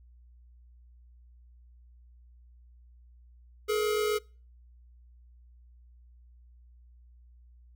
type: tone pair together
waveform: square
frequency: 423.8 / 471.6 Hz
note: G#4 / A#4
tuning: +35 / +20 cents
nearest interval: major second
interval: 185 cents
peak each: -27 / -34 dBFS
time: 3.68-4.19 s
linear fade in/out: 20 ms
effects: noise-tail reverb RT60 0.4 s tail -26 dB re dry + added 60 Hz sine -53 dBFS peak until 7.75 s